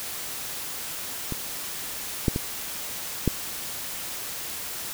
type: clicks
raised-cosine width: 3 ms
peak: -16 / -7 / -13 / -7 dBFS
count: 4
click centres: 1.323 / 2.282 / 2.361 / 3.277 s
effects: white hiss -34 dBFS RMS until 4.93 s